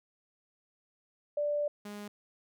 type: tone pair in turn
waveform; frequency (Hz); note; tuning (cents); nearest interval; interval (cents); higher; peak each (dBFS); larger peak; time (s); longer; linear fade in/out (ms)
sine / sawtooth; 587.3 / 206.4; D5 / G#3; 0 / -10; octave + tritone; 1810; first; -28 / -37; first; 1.37-1.68 / 1.85-2.08; first; 5
effects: none